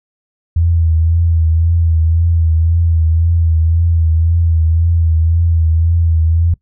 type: tone with vibrato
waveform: sine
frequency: 82.41 Hz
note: E2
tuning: in tune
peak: -9 dBFS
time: 0.56-6.54 s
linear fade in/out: 5 ms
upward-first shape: triangle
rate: 1.9 Hz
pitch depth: 51 cents each way
effects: noise-tail reverb RT60 0.1 s tail -20 dB re dry